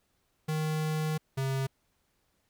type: tone pair in turn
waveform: square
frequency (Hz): 155.56 / 134.26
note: D#3 / C3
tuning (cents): 0 / +45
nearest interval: minor third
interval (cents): 255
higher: first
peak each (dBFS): -29 / -29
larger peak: neither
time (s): 0.48-1.18 / 1.37-1.67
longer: first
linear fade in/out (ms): 10
effects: pink hiss -74 dBFS RMS until 2.49 s